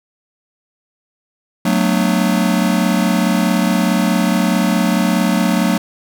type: chord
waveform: square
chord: B minor seventh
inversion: second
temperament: just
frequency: 185.21 / 222.2 / 246.9 / 296.3 Hz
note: F#3 / A3 / B3 / D4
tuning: +2 / +17 / 0 / +15 cents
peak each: -17 / -18 / -22 / -22 dBFS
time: 1.65-5.78 s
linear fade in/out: 5 ms
effects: none